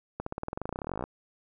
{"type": "accelerating click train", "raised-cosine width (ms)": 1, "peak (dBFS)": -19, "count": 26, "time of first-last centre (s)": [0.2, 1.04], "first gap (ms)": 64, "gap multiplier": 0.94, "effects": []}